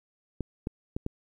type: clicks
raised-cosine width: 3 ms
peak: -18 dBFS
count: 4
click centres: 0.407 / 0.671 / 0.965 / 1.064 s
effects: 10-bit